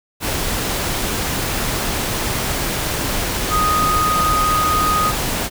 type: tone in noise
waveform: sine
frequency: 1244.5 Hz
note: D#6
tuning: in tune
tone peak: -15 dBFS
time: 3.49-5.13 s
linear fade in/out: 50 ms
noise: pink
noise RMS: -21 dBFS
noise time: 0.2-5.5 s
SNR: +3 dB
effects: none